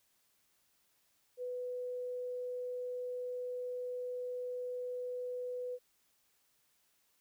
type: tone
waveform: sine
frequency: 496.8 Hz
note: B4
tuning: 10 cents sharp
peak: -37 dBFS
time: 1.37-5.79 s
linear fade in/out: 50 ms
effects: white hiss -74 dBFS RMS until 7.2 s